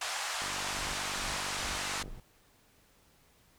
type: band-pass noise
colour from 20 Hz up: pink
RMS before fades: -36 dBFS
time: 0.01-2.03 s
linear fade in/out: 5 ms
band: 730 to 8900 Hz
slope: 24 dB/octave
type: click train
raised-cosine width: 2 ms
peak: -33 dBFS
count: 82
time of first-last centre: 0.42-2.08 s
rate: 48.8 Hz
type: noise bursts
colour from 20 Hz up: brown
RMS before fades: -44 dBFS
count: 4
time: 0.74-2.2 s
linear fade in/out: 2 ms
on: 200 ms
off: 220 ms
effects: pink hiss -65 dBFS RMS until 3.58 s